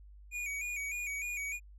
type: tone with vibrato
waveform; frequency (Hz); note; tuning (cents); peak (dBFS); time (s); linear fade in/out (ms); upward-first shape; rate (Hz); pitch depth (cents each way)
square; 2349; D7; 0; -36; 0.31-1.6; 50; square; 3.3; 68
effects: added 50 Hz sine -51 dBFS peak until 1.78 s + low-pass 12000 Hz 12 dB/octave